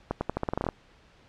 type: accelerating click train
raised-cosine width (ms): 1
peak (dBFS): -13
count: 12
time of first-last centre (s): 0.11-0.688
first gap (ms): 100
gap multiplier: 0.86
effects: pink hiss -58 dBFS RMS until 1.28 s + low-pass 4000 Hz 12 dB/octave